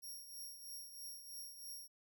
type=tone with tremolo; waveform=10% pulse; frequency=5588 Hz; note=F8; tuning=in tune; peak=-40 dBFS; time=0.02-1.88 s; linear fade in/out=20 ms; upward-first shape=triangle; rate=3.1 Hz; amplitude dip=65%; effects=none